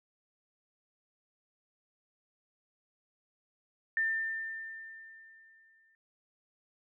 sine tone with exponential decay, 1795 Hz, A6, 34 cents sharp, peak -26 dBFS, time 3.97-5.95 s, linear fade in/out 1 ms, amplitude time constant 430 ms, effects none

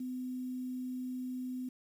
sine tone with quantisation, 253.6 Hz, B3, 46 cents sharp, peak -36 dBFS, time 0-1.69 s, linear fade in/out 5 ms, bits 10, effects none

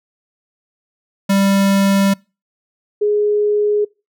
square / sine tone pair in turn, 196.7 / 416.8 Hz, G3 / G#4, +6 / +6 cents, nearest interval octave + minor second, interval 1300 cents, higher second, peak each -12 dBFS, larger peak neither, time 1.29-2.14 / 3.01-3.85 s, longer first, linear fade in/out 10 ms, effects noise-tail reverb RT60 0.3 s tail -26 dB re dry

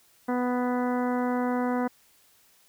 harmonic tone, 247.7 Hz, B3, 5 cents sharp, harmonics 1 / 2 / 3 / 4 / 5 / 6 / 7 / 8, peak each -26 / -31 / -33 / -35 / -40 / -40 / -46 / -45 dBFS, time 0.28-1.88 s, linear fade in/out 10 ms, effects white hiss -61 dBFS RMS until 2.68 s

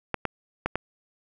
clicks, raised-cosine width 0.5 ms, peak -10 dBFS, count 4, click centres 0.143 / 0.253 / 0.66 / 0.756 s, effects none

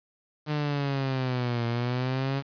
sawtooth linear two-way sweep, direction down then up, 152 to 116.54 to 139.3 Hz, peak -22 dBFS, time 0.46-2.43 s, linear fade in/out 50 ms, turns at 1.66 s, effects resampled to 11025 Hz + 8-bit

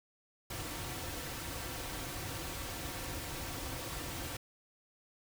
pink noise with comb filter, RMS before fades -41 dBFS, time 0.5-4.37 s, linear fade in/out 5 ms, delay 4.8 ms, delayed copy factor -0.55, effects none

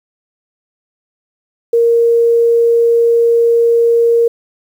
sine tone, 466.2 Hz, A#4, in tune, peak -7 dBFS, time 1.73-4.28 s, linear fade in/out 5 ms, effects 7-bit

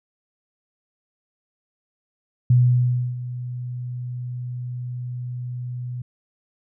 sine tone with ADSR envelope, 123.7 Hz, B2, 3 cents sharp, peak -11 dBFS, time 2.5-6.02 s, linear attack 4 ms, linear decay 650 ms, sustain -16 dB, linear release 5 ms, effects none

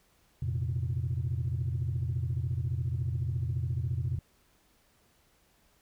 sine chord, F suspended fourth, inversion none, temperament equal, 87.31 / 116.54 / 130.81 Hz, F2 / Bb2 / C3, 0 / 0 / 0 cents, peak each -32 dBFS, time 0.42-4.19 s, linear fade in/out 5 ms, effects tanh soft clip ceiling -23 dBFS + pink hiss -67 dBFS RMS until 5.81 s

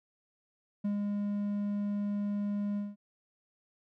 triangle tone with ADSR envelope, 204.4 Hz, G#3, 27 cents flat, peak -26 dBFS, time 0.84-2.96 s, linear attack 11 ms, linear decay 120 ms, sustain -2 dB, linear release 190 ms, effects none

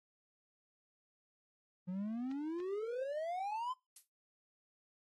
triangle exponential sweep, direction up, 176.2 to 1046.5 Hz, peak -35 dBFS, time 1.87-3.74 s, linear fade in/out 20 ms
clicks, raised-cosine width 0.2 ms, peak -38 dBFS, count 2, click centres 2.314 / 2.602 s
violet noise with exponential decay, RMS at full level -44 dBFS, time 3.96-4.08 s, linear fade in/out 5 ms, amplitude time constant 24 ms
effects noise-tail reverb RT60 0.2 s tail -20 dB re dry + AAC 32 kbps

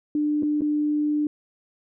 sine tone with dropouts, 298.2 Hz, D4, 27 cents sharp, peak -20 dBFS, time 0.15-1.27 s, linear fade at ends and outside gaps 2 ms, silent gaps 0.425-0.431 / 0.609-0.618 s, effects none

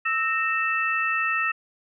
sine tone cluster, 1308 / 1846 / 2644 Hz, E6 / A#6 / E7, -14 / -17 / +5 cents, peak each -26 dBFS, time 0.05-1.52 s, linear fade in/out 10 ms, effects none

